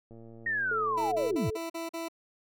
click train, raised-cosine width 2 ms, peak -37 dBFS, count 143, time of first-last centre 0.11-1.356 s, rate 114 Hz
sine linear sweep, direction down, 1880 to 73.42 Hz, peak -27 dBFS, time 0.46-1.5 s, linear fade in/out 5 ms
sine tone with tremolo, 437.3 Hz, A4, 11 cents flat, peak -32 dBFS, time 0.71-1.57 s, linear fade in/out 5 ms, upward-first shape triangle, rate 2.7 Hz, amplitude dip 35%
20% pulse tone bursts, 331.4 Hz, E4, 9 cents sharp, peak -29 dBFS, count 6, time 0.97-2.085 s, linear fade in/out 10 ms, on 150 ms, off 43 ms
effects none

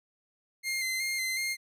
sawtooth tone with vibrato, 2093 Hz, C7, in tune, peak -26 dBFS, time 0.63-1.57 s, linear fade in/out 50 ms, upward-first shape square, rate 2.7 Hz, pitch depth 23 cents each way, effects resampled to 32000 Hz

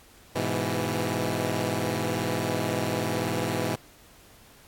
10% pulse chord, E major, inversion first, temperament equal with one note detuned, 103.83 / 124.76 / 164.81 Hz, G#2 / B2 / E3, 0 / +18 / 0 cents, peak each -22 dBFS, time 0.35-3.76 s, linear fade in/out 10 ms, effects pink hiss -54 dBFS RMS until 4.67 s + AAC 64 kbps

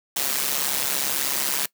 white noise with amplitude modulation, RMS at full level -21 dBFS, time 0.16-1.66 s, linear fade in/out 5 ms, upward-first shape sine, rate 138 Hz, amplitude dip 80%, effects noise-tail reverb RT60 0.1 s tail -21 dB re dry + high-pass 150 Hz 12 dB/octave

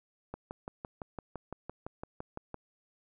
click train, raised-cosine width 1 ms, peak -25 dBFS, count 14, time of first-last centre 0.34-2.543 s, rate 5.9 Hz, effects none

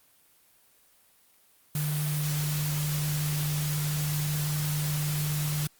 sine tone in noise, 150 Hz, D3, 37 cents sharp, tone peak -27 dBFS, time 1.75-5.67 s, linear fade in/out 2 ms, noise white, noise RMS -35 dBFS, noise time 1.75-5.67 s, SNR +5 dB, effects white hiss -62 dBFS RMS until 5.79 s + Opus 32 kbps

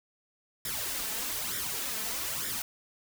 white noise with flanger, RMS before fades -34 dBFS, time 0.65-2.62 s, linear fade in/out 2 ms, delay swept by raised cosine 0.55 to 4.65 ms, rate 1.1 Hz, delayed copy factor +0.7, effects none

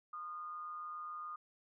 sine tone with amplitude modulation, 1225 Hz, D#6, 27 cents flat, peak -40 dBFS, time 0.13-1.36 s, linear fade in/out 5 ms, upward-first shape sine, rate 167 Hz, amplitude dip 45%, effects none

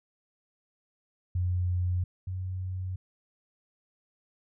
sine tone pair in turn, 89.8 / 92.59 Hz, F2 / F#2, +49 / +2 cents, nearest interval minor second, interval 53 cents, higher second, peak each -25 / -31 dBFS, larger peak first, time 1.35-2.04 / 2.27-2.96 s, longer neither, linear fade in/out 5 ms, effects none

